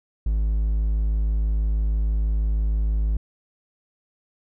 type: tone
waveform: triangle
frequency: 53.1 Hz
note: G#1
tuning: 39 cents sharp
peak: -17 dBFS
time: 0.26-3.17 s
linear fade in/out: 5 ms
effects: none